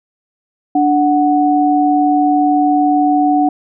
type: tone pair together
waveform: sine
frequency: 293.7 / 740.1 Hz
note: D4 / F#5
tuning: 0 / 0 cents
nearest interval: octave + major third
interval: 1600 cents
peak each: -12 dBFS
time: 0.75-3.49 s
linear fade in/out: 5 ms
effects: none